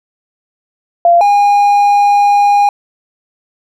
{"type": "tone pair in turn", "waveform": ["sine", "triangle"], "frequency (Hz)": [689, 814.9], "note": ["F5", "G#5"], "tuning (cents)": [-24, -33], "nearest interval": "minor third", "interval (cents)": 291, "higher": "second", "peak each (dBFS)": -4, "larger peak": "neither", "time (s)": [[1.05, 1.21], [1.21, 2.69]], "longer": "second", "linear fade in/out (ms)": 2, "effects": []}